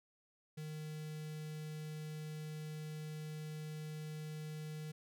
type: tone with notch filter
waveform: square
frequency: 153.9 Hz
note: D#3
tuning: 19 cents flat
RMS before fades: -45 dBFS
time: 0.57-4.92 s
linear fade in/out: 10 ms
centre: 950 Hz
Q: 0.88
effects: none